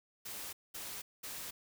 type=noise bursts; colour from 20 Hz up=white; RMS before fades=-44 dBFS; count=3; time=0.25-1.51 s; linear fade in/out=10 ms; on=280 ms; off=210 ms; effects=none